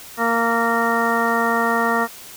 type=harmonic tone; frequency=231.3 Hz; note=A#3; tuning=13 cents flat; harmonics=1 / 2 / 3 / 4 / 5 / 6 / 8; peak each=-24 / -24 / -24 / -24 / -24 / -24 / -24 dBFS; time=0.17-2.08 s; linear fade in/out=50 ms; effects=white hiss -39 dBFS RMS until 2.36 s